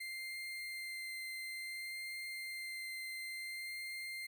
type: tone with vibrato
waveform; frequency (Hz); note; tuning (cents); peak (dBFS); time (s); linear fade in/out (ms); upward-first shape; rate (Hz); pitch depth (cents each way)
35% pulse; 2091; C7; -2; -40; 0-4.27; 10; sine; 0.57; 10
effects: none